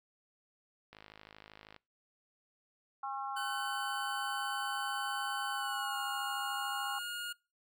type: click train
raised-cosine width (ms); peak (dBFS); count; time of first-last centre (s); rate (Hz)
0.3; -35; 45; 0.93-1.763; 52.8
type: harmonic tone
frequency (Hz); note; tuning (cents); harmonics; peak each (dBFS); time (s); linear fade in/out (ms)
270.9; C#4; -40; 3 / 4 / 5; -39 / -41 / -43; 3.03-6.99; 5
type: tone with pitch glide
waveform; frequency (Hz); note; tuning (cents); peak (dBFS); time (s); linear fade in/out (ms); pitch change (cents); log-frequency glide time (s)
25% pulse; 1513 to 1428.1; F#6 to F6; +38 to +38; -34; 3.36-7.33; 10; -100; 5.52-5.95
effects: noise-tail reverb RT60 0.3 s tail -25 dB re dry